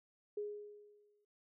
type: tone with exponential decay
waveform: sine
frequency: 415.3 Hz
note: G#4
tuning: in tune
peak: -36 dBFS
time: 0.37-1.25 s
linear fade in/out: 5 ms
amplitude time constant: 190 ms
effects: none